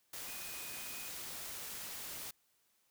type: tone in noise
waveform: sine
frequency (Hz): 2489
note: D#7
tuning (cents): 0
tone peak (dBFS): -52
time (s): 0.27-1.09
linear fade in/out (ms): 5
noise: white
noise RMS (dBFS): -45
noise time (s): 0.13-2.31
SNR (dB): -10
effects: white hiss -75 dBFS RMS until 2.9 s